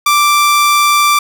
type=tone; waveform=sawtooth; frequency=1174.7 Hz; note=D6; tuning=in tune; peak=-4 dBFS; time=0.06-1.19 s; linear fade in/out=5 ms; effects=none